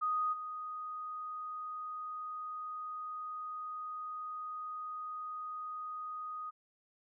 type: tone with level steps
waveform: sine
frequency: 1244.5 Hz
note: D#6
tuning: in tune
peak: -30 / -39 dBFS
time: 0.01-6.51 s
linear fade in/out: 20 ms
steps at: 0.32 s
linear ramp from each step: 20 ms
effects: none